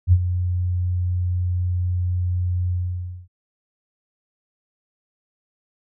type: tone with ADSR envelope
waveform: sine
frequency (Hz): 89.6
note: F2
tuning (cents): +45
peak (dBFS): -8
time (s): 0.07-3.28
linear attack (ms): 54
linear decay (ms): 54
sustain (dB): -11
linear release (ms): 570
effects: none